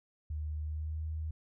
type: tone with pitch glide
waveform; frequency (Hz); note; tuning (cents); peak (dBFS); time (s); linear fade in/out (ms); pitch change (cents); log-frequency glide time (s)
sine; 76.3 to 78.58; D#2 to D#2; -33 to +18; -34; 0.3-1.31; 5; +51; 0.62-1.04
effects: none